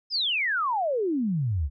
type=exponential sweep; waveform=sine; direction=down; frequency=5274 to 64.1 Hz; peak=-23 dBFS; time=0.1-1.7 s; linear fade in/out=50 ms; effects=none